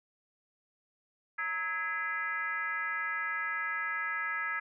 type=tone with frequency modulation; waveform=sine; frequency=1661.2 Hz; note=G#6; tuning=in tune; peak=-31 dBFS; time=1.38-4.6 s; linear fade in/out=10 ms; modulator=368 Hz; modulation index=1.2; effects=none